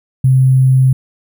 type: tone with sample-and-hold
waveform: sine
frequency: 130.81 Hz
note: C3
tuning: in tune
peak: -6 dBFS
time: 0.24-0.93 s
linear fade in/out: 5 ms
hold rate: 11025 Hz
effects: none